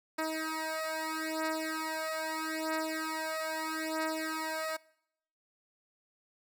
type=beating tone pair; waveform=10% pulse; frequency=316.5 / 317.28 Hz; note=D#4 / D#4; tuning=+30 / +34 cents; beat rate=0.78 Hz; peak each=-28 dBFS; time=0.18-4.77 s; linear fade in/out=10 ms; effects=noise-tail reverb RT60 0.7 s tail -22 dB re dry